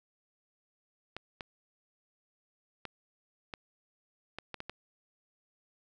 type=clicks; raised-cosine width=0.3 ms; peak=-23 dBFS; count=8; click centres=1.166 / 1.408 / 2.853 / 3.538 / 4.386 / 4.543 / 4.604 / 4.696 s; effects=none